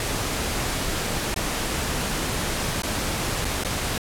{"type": "noise with dropouts", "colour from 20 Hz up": "pink", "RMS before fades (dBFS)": -26, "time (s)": [0, 3.98], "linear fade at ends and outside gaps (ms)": 2, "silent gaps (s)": [[1.343, 1.361], [2.821, 2.833], [3.447, 3.451], [3.637, 3.647]], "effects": ["low-pass 12000 Hz 12 dB/octave"]}